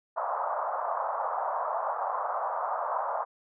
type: band-pass noise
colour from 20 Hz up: white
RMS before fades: -31 dBFS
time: 0.16-3.25 s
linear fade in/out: 20 ms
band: 580 to 1200 Hz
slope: 48 dB/octave
effects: none